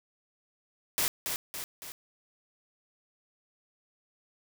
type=noise with echo; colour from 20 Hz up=white; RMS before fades=-28 dBFS; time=0.98-1.08 s; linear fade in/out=0 ms; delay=280 ms; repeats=3; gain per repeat=-5 dB; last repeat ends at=1.92 s; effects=none